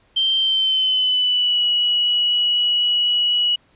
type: tone with pitch glide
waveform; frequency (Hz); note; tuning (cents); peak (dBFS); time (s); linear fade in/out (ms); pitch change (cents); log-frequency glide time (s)
sine; 3136 to 2926; G7 to F#7; 0 to -20; -15; 0.16-3.56; 10; -120; 0.38-1.63
effects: pink hiss -58 dBFS RMS until 3.75 s + resampled to 8000 Hz